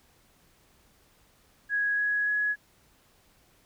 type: tone with pitch steps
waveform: sine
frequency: 1661.2 / 1671.8 / 1682.4 Hz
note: G#6 / G#6 / G#6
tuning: 0 / +11 / +22 cents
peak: -24 dBFS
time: 1.69-2.56 s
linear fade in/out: 50 ms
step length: 290 ms
effects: pink hiss -63 dBFS RMS until 3.65 s